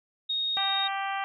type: tone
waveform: sine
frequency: 3729 Hz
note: A#7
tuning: in tune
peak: -26 dBFS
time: 0.29-0.88 s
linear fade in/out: 10 ms
type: harmonic tone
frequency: 392 Hz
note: G4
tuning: in tune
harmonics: 2 / 3 / 4 / 5 / 6 / 7 / 8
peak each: -31 / -35 / -37 / -39 / -41 / -42 / -43 dBFS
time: 0.57-1.24 s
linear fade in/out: 0 ms
effects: none